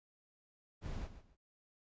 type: noise with echo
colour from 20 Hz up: brown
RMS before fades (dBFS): -42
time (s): 0.81-1.09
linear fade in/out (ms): 50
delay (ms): 140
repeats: 2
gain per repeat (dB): -12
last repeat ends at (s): 1.37
effects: resampled to 16000 Hz